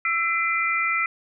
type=tone cluster; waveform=sine; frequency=1332 / 2035 / 2380 Hz; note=E6 / C7 / D7; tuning=+18 / -49 / +22 cents; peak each=-25 / -24 / -26 dBFS; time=0.05-1.06 s; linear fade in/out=2 ms; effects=none